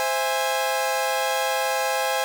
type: chord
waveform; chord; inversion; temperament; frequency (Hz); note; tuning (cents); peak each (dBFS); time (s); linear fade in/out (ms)
sawtooth; C augmented; none; equal with one note detuned; 523.3 / 659.3 / 824.4; C5 / E5 / G#5; 0 / 0 / -13; -22 / -25 / -21; 0-2.24; 0
effects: none